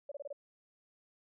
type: tone bursts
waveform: sine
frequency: 570 Hz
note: C#5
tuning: 48 cents sharp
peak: -39 dBFS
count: 5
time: 0.09-0.329 s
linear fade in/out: 5 ms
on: 27 ms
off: 26 ms
effects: none